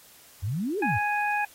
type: exponential two-way sweep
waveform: sine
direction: up then down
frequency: 85.4 to 445.5 to 85.4 Hz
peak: -26 dBFS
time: 0.42-0.99 s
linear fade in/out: 20 ms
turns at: 0.79 s
type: harmonic tone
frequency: 830.6 Hz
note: G#5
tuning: in tune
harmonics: 1 / 2 / 3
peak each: -26 / -29 / -31 dBFS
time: 0.82-1.45 s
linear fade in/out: 5 ms
effects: white hiss -53 dBFS RMS until 1.54 s + AAC 48 kbps